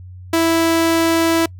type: tone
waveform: sawtooth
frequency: 329.6 Hz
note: E4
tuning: in tune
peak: -9 dBFS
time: 0.33-1.46 s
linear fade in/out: 5 ms
effects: noise-tail reverb RT60 0.1 s tail -25 dB re dry + added 91 Hz sine -33 dBFS peak until 1.59 s